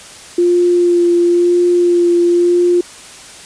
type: tone with vibrato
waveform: sine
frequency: 349.2 Hz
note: F4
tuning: in tune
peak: -8 dBFS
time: 0.38-2.81 s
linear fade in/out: 5 ms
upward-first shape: sine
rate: 0.98 Hz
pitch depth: 15 cents each way
effects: white hiss -35 dBFS RMS until 3.45 s + resampled to 22050 Hz